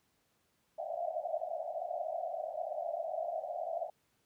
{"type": "band-pass noise", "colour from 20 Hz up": "white", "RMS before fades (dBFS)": -38, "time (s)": [0.78, 3.9], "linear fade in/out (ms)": 5, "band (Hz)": [610, 720], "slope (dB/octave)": 96, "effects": ["pink hiss -75 dBFS RMS until 4.25 s", "high-pass 80 Hz 12 dB/octave"]}